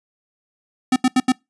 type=tone bursts; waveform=square; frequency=255.9 Hz; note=C4; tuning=38 cents flat; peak=-13 dBFS; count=4; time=0.92-1.321 s; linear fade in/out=5 ms; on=41 ms; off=79 ms; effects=noise-tail reverb RT60 0.2 s tail -25 dB re dry + resampled to 24000 Hz